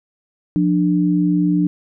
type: tone pair together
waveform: sine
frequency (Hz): 176.4 / 296.7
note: F3 / D4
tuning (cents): +18 / +18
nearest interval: major sixth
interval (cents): 900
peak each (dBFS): -16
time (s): 0.56-1.67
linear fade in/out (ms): 0
effects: none